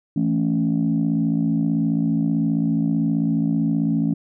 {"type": "chord", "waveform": "sine", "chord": "A major", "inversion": "second", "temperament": "equal with one note detuned", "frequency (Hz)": [164.81, 220, 278.5], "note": ["E3", "A3", "C#4"], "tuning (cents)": [0, 0, 8], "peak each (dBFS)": -21, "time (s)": [0.16, 4.14], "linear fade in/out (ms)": 5, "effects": ["tanh soft clip ceiling -11 dBFS"]}